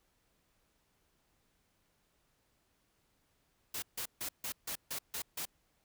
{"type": "noise bursts", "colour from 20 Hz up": "white", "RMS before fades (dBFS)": -39, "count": 8, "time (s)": [3.74, 5.454], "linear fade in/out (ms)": 5, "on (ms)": 83, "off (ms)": 150, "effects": ["pink hiss -75 dBFS RMS until 5.84 s"]}